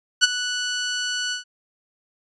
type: tone with ADSR envelope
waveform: 15% pulse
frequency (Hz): 1480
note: F#6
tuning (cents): 0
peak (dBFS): -3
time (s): 0.21-1.44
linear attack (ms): 29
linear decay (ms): 22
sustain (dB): -14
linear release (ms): 120
effects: resampled to 24000 Hz